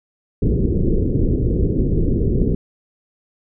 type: low-pass noise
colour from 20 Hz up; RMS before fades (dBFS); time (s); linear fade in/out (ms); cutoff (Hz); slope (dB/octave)
pink; -17; 0.42-2.55; 5; 450; 48
effects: none